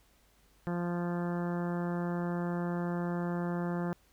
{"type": "harmonic tone", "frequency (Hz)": 174.2, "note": "F3", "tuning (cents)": -4, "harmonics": [1, 2, 3, 4, 5, 6, 7, 8, 9, 10], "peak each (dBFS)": [-32, -38, -42, -44, -46, -48, -49, -50, -51, -52], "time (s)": [0.67, 3.93], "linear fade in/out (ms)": 0, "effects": ["added 50 Hz sine -67 dBFS peak until 4.12 s", "pink hiss -67 dBFS RMS until 4.12 s"]}